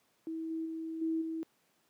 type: tone with level steps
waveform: sine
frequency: 323.6 Hz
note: E4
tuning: 32 cents flat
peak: -35 / -33 / -36 / -29 / -34 dBFS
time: 0.27-1.43 s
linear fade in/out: 0 ms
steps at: 0.5 / 0.65 / 1.01 / 1.21 s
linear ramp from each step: 10 ms
effects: pink hiss -72 dBFS RMS until 1.89 s + high-pass 200 Hz 12 dB/octave